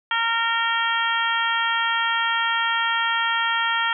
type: harmonic tone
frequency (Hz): 460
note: A#4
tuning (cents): -23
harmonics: 2 / 3 / 4 / 5 / 6 / 7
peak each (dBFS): -26 / -24 / -25 / -32 / -32 / -27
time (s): 0.11-3.93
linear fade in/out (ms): 2
effects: none